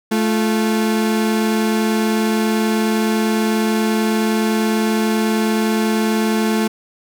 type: tone pair together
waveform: 35% pulse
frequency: 217.7 / 345.8 Hz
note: A3 / F4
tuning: -18 / -17 cents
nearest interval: minor sixth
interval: 801 cents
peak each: -14 / -21 dBFS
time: 0.11-6.68 s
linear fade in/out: 10 ms
effects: none